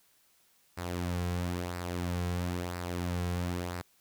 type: tone with flanger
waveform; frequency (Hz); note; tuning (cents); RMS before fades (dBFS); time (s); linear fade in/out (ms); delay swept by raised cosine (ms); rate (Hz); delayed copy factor
sawtooth; 88.3; F2; +20; -34; 0.77-3.82; 10; 0.3 to 3.4; 1; -0.5
effects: white hiss -67 dBFS RMS until 4 s